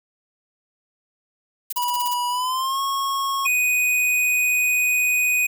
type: noise bursts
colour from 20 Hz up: violet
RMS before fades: -27 dBFS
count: 8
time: 1.7-2.14 s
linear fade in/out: 5 ms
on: 27 ms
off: 32 ms
type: tone with pitch glide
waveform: square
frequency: 975 to 1094.4 Hz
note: B5 to C#6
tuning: -23 to -23 cents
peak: -22 dBFS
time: 1.76-3.47 s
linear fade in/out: 10 ms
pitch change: +200 cents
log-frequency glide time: 2.29-2.8 s
type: tone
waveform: square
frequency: 2489 Hz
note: D#7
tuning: in tune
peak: -18 dBFS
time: 3.45-5.47 s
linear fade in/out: 10 ms
effects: none